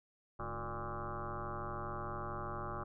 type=tone with frequency modulation; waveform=sine; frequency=587.3 Hz; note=D5; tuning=in tune; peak=-38 dBFS; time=0.39-2.84 s; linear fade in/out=10 ms; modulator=113 Hz; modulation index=6.6; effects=none